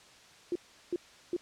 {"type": "tone bursts", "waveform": "sine", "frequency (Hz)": 350, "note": "F4", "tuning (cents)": 4, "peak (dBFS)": -28, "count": 3, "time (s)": [0.52, 1.365], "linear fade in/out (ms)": 2, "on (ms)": 35, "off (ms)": 370, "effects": ["white hiss -56 dBFS RMS until 1.41 s", "low-pass 6000 Hz 12 dB/octave"]}